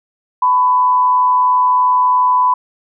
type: tone with frequency modulation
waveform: sine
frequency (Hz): 1000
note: B5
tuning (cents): +21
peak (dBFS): -9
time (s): 0.42-2.54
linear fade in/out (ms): 5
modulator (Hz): 123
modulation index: 0.31
effects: none